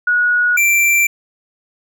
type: tone pair in turn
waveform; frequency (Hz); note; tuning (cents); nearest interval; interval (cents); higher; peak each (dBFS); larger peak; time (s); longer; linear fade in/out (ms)
sine / square; 1457 / 2351; F#6 / D7; -27 / +1; minor sixth; 828; second; -11; neither; 0.07-0.57 / 0.57-1.07; neither; 5
effects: none